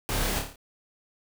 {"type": "noise with echo", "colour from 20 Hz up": "pink", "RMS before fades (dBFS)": -30, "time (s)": [0.09, 0.39], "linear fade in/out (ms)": 0, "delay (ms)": 28, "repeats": 6, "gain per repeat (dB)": -4, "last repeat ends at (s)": 0.558, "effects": []}